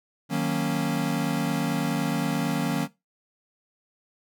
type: chord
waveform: square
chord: D# minor seventh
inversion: none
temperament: equal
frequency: 155.56 / 185 / 233.1 / 277.2 Hz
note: D#3 / F#3 / A#3 / C#4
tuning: 0 / 0 / 0 / 0 cents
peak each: -30 dBFS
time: 0.29-2.88 s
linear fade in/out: 50 ms
effects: noise-tail reverb RT60 0.2 s tail -17 dB re dry